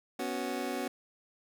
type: chord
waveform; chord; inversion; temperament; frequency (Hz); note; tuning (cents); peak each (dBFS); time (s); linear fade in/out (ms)
25% pulse; B suspended second; none; just; 246.9 / 277.8 / 370.4; B3 / C#4 / F#4; 0 / +4 / +2; -34; 0.19-0.88; 5
effects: none